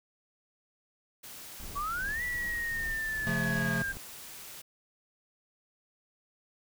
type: noise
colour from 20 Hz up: white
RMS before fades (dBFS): -46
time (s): 1.23-4.62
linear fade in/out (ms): 10
type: noise with tremolo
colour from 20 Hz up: brown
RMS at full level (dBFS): -42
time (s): 1.6-3.97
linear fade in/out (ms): 0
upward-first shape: sine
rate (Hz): 2.6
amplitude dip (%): 50
type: exponential two-way sweep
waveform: sine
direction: up then down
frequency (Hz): 1108.7 to 1966 to 1588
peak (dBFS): -31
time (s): 1.75-3.93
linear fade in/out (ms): 20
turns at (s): 2.23
type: chord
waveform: square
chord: Db augmented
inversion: none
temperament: equal with one note detuned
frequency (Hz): 136.05 / 174.61 / 220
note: Db3 / F3 / A3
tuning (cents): -32 / 0 / 0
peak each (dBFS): -35 / -35 / -35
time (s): 3.27-3.82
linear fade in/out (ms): 0
effects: none